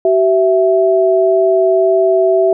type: tone pair together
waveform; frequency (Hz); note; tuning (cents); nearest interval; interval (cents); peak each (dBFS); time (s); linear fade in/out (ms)
sine; 380.6 / 660; F#4 / E5; +49 / +2; minor seventh; 953; -11; 0.05-2.53; 2
effects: none